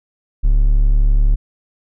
triangle tone, 36 Hz, D1, 34 cents flat, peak -7 dBFS, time 0.43-1.36 s, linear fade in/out 20 ms, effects none

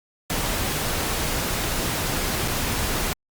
pink noise with dropouts, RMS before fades -25 dBFS, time 0.3-3.13 s, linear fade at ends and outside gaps 0 ms, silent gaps 2.476-2.481 s, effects Opus 48 kbps

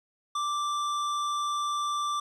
square tone, 1174.7 Hz, D6, in tune, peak -28 dBFS, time 0.35-2.2 s, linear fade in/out 5 ms, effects low-pass 7000 Hz 12 dB/octave + 11-bit

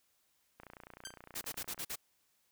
click train, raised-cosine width 0.5 ms, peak -35 dBFS, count 36, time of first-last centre 0.6-1.778 s, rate 29.7 Hz
10% pulse tone with exponential decay, 1568 Hz, G6, in tune, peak -30 dBFS, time 1.05-1.18 s, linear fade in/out 2 ms, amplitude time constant 27 ms
white noise bursts, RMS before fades -40 dBFS, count 6, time 1.35-1.959 s, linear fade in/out 10 ms, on 64 ms, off 45 ms
effects white hiss -75 dBFS RMS until 2.51 s

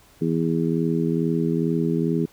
harmonic tone, 82.3 Hz, E2, 2 cents flat, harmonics 2 / 3 / 4 / 5, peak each -23 / -25 / -26 / -27 dBFS, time 0.21-2.26 s, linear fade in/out 10 ms, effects pink hiss -54 dBFS RMS until 2.32 s

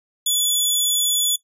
15% pulse tone, 3434 Hz, A7, 43 cents flat, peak -10 dBFS, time 0.26-1.36 s, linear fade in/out 5 ms, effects noise-tail reverb RT60 0.1 s tail -17 dB re dry + resampled to 32000 Hz

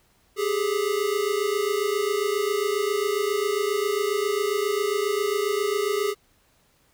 square tone pair together, 396.6 / 424 Hz, G4 / G#4, +20 / +36 cents, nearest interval minor second, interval 116 cents, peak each -26 dBFS, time 0.36-6.15 s, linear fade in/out 50 ms, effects pink hiss -63 dBFS RMS until 6.93 s

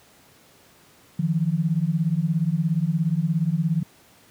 sine beating tone pair, 154.7 / 171.7 Hz, D#3 / F3, -10 / -29 cents, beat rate 17 Hz, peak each -22 dBFS, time 1.19-3.83 s, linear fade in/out 5 ms, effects pink hiss -54 dBFS RMS until 4.3 s + high-pass 100 Hz 12 dB/octave

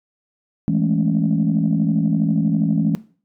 sine chord, A major seventh, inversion second, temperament equal, 164.81 / 207.7 / 220 / 277.2 Hz, E3 / G#3 / A3 / C#4, 0 / 0 / 0 / 0 cents, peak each -19 / -20 / -22 / -22 dBFS, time 0.68-2.95 s, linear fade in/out 0 ms, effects noise-tail reverb RT60 0.4 s tail -18 dB re dry + tanh soft clip ceiling -8 dBFS

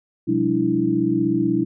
sine tone cluster, 126.4 / 179.4 / 200.5 / 291.6 / 327.7 Hz, B2 / F3 / G3 / D4 / E4, +41 / +47 / +39 / -12 / -10 cents, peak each -28 / -27 / -26 / -22 / -20 dBFS, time 0.27-1.65 s, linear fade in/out 20 ms, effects none

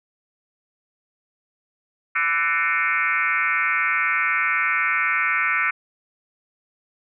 sine tone with frequency modulation, 1814 Hz, A#6, 48 cents flat, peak -18 dBFS, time 2.15-5.71 s, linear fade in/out 10 ms, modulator 160 Hz, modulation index 3.6, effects none

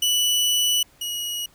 sawtooth tone pair in turn, 2960 / 2904 Hz, F#7 / F#7, 0 / -33 cents, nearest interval unison, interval 33 cents, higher first, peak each -15 / -23 dBFS, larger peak first, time 0.02-0.83 / 1.01-1.46 s, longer first, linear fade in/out 5 ms, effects pink hiss -56 dBFS RMS until 1.54 s

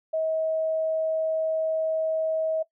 sine tone, 638 Hz, D#5, 43 cents sharp, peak -23 dBFS, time 0.13-2.63 s, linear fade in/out 10 ms, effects noise-tail reverb RT60 0.1 s tail -18 dB re dry

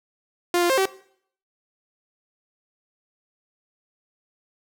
sawtooth tone with pitch steps, 350.8 / 348.1 / 530 / 383.8 Hz, F4 / F4 / C5 / G4, +8 / -6 / +22 / -37 cents, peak -14 dBFS, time 0.54-0.856 s, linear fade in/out 2 ms, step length 79 ms, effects noise-tail reverb RT60 0.6 s tail -19 dB re dry

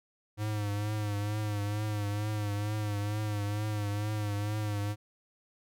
square tone with vibrato, 104.5 Hz, G#2, 11 cents sharp, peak -31 dBFS, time 0.37-4.96 s, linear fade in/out 50 ms, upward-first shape triangle, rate 2.2 Hz, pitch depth 53 cents each way, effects none

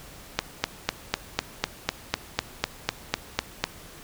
click train, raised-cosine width 0.2 ms, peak -4 dBFS, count 14, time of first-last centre 0.39-3.64 s, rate 4 Hz, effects pink hiss -46 dBFS RMS until 4.03 s

